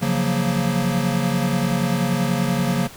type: chord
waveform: square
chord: Gb major seventh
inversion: second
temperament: equal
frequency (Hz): 138.59 / 174.61 / 185 / 233.1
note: Db3 / F3 / Gb3 / Bb3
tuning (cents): 0 / 0 / 0 / 0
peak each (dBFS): -25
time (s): 0.01-2.88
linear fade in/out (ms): 20
effects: pink hiss -41 dBFS RMS until 2.96 s